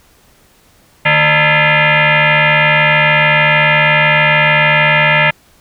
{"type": "tone with frequency modulation", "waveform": "sine", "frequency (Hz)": 151.2, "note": "D#3", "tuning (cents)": -49, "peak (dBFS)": -7, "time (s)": [1.05, 5.31], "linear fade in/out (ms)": 10, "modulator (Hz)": 376, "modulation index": 6.8, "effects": ["pink hiss -49 dBFS RMS until 5.6 s"]}